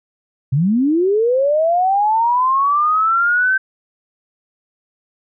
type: linear sweep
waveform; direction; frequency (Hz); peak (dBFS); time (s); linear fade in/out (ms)
sine; up; 123.47 to 1557; -12; 0.52-3.58; 10
effects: none